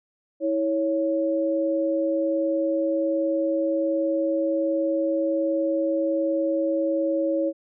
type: tone pair together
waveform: sine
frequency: 324.3 / 554.4 Hz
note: E4 / C#5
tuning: -28 / 0 cents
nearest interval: major sixth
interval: 928 cents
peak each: -24 / -23 dBFS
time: 0.4-7.53 s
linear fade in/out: 50 ms
effects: none